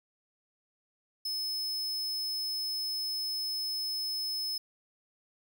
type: tone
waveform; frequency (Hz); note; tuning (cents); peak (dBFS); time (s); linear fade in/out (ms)
45% pulse; 5200; E8; -24; -32; 1.25-4.58; 5
effects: none